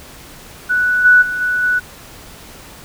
sine tone with level steps, 1480 Hz, F#6, in tune, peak -12 / -5 / -18 / -14 / -12 dBFS, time 0.69-1.8 s, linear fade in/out 20 ms, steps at 1.04 / 1.21 / 1.4 / 1.62 s, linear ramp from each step 20 ms, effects pink hiss -38 dBFS RMS until 2.84 s

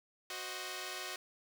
5% pulse chord, C diminished, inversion second, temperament equal with one note detuned, 370 / 523.3 / 624.1 Hz, Gb4 / C5 / Eb5, 0 / 0 / +5 cents, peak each -32 / -35 / -34 dBFS, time 0.3-1.16 s, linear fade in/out 2 ms, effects none

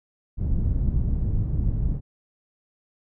pink low-pass noise, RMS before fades -23 dBFS, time 0.37-2.01 s, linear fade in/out 50 ms, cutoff 130 Hz, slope 12 dB/octave, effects none

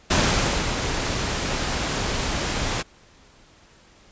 pink noise with ADSR envelope, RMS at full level -18 dBFS, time 0.1-2.83 s, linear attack 11 ms, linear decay 570 ms, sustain -7 dB, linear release 19 ms, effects pink hiss -53 dBFS RMS until 4.11 s + resampled to 16000 Hz

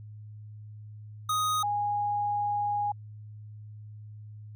square / sine tone pair in turn, 1248 / 823.8 Hz, D#6 / G#5, +5 / -14 cents, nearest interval perfect fifth, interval 719 cents, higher first, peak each -26 dBFS, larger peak neither, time 1.29-1.63 / 1.63-2.92 s, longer second, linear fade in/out 5 ms, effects added 106 Hz sine -42 dBFS peak until 4.55 s

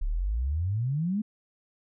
sine exponential sweep, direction up, 32.96 to 221.5 Hz, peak -25 dBFS, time 0.01-1.22 s, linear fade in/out 10 ms, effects none

